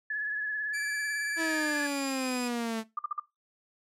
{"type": "tone with vibrato", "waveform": "sine", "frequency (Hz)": 1705, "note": "G#6", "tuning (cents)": 45, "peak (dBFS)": -29, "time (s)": [0.1, 1.87], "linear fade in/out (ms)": 5, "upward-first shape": "sine", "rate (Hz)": 18, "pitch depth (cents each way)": 32}
{"type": "tone with pitch glide", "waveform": "15% pulse", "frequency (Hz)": [2326, 2479], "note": ["D7", "D#7"], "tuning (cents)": [-17, -7], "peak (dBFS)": -30, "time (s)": [0.73, 2.49], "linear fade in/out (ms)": 20, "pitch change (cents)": 110, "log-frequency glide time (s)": [1.38, 2.23]}
{"type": "exponential sweep", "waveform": "sawtooth", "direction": "down", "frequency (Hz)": [329.6, 220], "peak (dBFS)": -26, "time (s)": [1.36, 2.84], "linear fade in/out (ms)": 50}
{"type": "tone bursts", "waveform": "sine", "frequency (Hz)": 1200, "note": "D6", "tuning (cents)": 37, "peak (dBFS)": -28, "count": 4, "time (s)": [2.97, 3.198], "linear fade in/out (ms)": 5, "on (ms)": 21, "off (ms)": 48}
{"effects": ["noise-tail reverb RT60 0.2 s tail -18 dB re dry", "low-pass 12000 Hz 12 dB/octave"]}